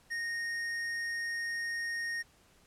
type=tone with tanh clipping; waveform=sine; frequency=1856 Hz; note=A#6; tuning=8 cents flat; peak=-35 dBFS; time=0.1-2.23 s; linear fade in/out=20 ms; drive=12 dB; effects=pink hiss -64 dBFS RMS until 2.66 s + low-pass 12000 Hz 12 dB/octave